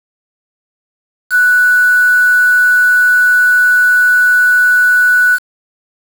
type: tone with quantisation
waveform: sine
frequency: 1481 Hz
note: F#6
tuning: 1 cent sharp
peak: -6 dBFS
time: 1.3-5.39 s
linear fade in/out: 50 ms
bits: 4
effects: none